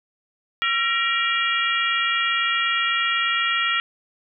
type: harmonic tone with a mistuned harmonic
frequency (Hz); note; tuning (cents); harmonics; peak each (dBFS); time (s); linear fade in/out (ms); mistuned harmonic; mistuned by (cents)
471.9; A#4; +21; 3 / 4 / 5 / 6 / 7; -24 / -25 / -26 / -27 / -27; 0.62-3.8; 0; 3; -71
effects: none